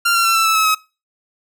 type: tone with pitch steps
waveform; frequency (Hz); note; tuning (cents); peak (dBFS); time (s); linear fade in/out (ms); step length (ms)
sawtooth; 1387 / 1367.9 / 1349.1 / 1330.5 / 1312.2 / 1294.1 / 1276.3; F6 / F6 / E6 / E6 / E6 / E6 / D#6; -12 / -36 / +40 / +16 / -8 / -32 / +44; -9; 0.05-0.75; 10; 100
effects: noise-tail reverb RT60 0.3 s tail -22 dB re dry